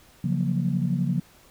sine chord, Gb major seventh, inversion second, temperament equal with one note detuned, 138.59 / 174.61 / 186.18 / 233.1 Hz, Db3 / F3 / Gb3 / Bb3, 0 / 0 / +11 / 0 cents, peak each -26 / -25 / -29 / -30 dBFS, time 0.24-1.2 s, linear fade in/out 5 ms, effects tanh soft clip ceiling -12 dBFS + pink hiss -55 dBFS RMS until 1.5 s

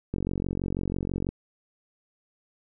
click train, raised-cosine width 3 ms, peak -16 dBFS, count 54, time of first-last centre 0.14-1.29 s, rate 46.1 Hz, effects none

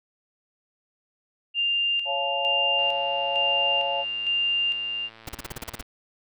sine tone with tremolo, 2796 Hz, F7, 1 cent sharp, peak -21 dBFS, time 1.54-5.1 s, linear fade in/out 50 ms, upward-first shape square, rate 1.1 Hz, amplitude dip 50%
sine chord, Db augmented, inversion none, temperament just, 554.4 / 693 / 866.2 Hz, Db5 / F5 / A5, 0 / -14 / -27 cents, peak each -30 dBFS, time 2.05-4.05 s, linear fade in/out 50 ms
click train, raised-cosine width 0.3 ms, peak -31 dBFS, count 341, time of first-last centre 2.79-5.826 s, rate 112 Hz
pink noise bursts, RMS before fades -33 dBFS, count 10, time 5.27-5.813 s, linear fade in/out 5 ms, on 21 ms, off 37 ms
effects none

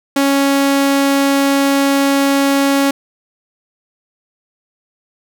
sawtooth tone, 277.2 Hz, C#4, in tune, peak -7 dBFS, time 0.16-2.91 s, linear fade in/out 5 ms, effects none

